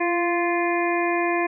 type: harmonic tone with a mistuned harmonic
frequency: 347.6 Hz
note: F4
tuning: 8 cents flat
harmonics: 1 / 2 / 3 / 5 / 6 / 7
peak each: -23 / -26 / -28 / -30 / -31 / -31 dBFS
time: 0-1.47 s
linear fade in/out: 10 ms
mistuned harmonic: 1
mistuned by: -23 cents
effects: none